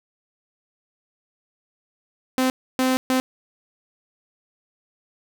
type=tone bursts at uneven times; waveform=sawtooth; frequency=258.5 Hz; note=C4; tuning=21 cents flat; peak=-14 dBFS; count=3; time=2.38-2.5 / 2.79-2.97 / 3.1-3.2 s; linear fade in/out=0 ms; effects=none